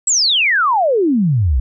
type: exponential sweep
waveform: sine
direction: down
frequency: 8030 to 57.5 Hz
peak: -11 dBFS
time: 0.07-1.6 s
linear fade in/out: 5 ms
effects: none